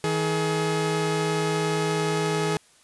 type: tone pair together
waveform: sawtooth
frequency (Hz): 160.06 / 423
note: D#3 / G#4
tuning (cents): +49 / +32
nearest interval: octave + perfect fourth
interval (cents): 1683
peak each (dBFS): -22 / -21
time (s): 0.04-2.57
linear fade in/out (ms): 0
effects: white hiss -57 dBFS RMS until 2.83 s + resampled to 24000 Hz